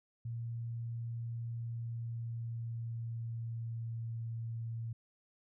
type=tone with pitch glide; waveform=sine; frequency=116.54 to 114.67 Hz; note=A#2 to A#2; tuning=0 to -28 cents; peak=-37 dBFS; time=0.25-4.93 s; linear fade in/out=5 ms; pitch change=-28 cents; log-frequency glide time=1.57-4.15 s; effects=none